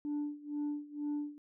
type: tone with tremolo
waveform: sine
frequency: 293.7 Hz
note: D4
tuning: in tune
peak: -30 dBFS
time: 0.05-1.38 s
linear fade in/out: 0 ms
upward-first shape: sine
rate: 2.1 Hz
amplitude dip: 90%
effects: tanh soft clip ceiling -31 dBFS